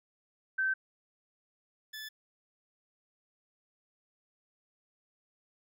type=tone pair in turn; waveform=sine / 20% pulse; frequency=1546 / 1735.3 Hz; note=G6 / A6; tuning=-24 / -24 cents; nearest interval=major second; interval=200 cents; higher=second; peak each=-27 / -36 dBFS; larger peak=first; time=0.58-0.74 / 1.93-2.09 s; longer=neither; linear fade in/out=10 ms; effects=none